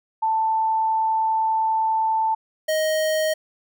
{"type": "tone pair in turn", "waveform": ["sine", "square"], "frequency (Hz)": [885, 625.8], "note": ["A5", "D#5"], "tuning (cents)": [10, 10], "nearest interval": "tritone", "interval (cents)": 600, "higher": "first", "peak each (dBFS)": [-18, -20], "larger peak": "first", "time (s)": [[0.22, 2.35], [2.68, 3.34]], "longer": "first", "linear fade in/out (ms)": 10, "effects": []}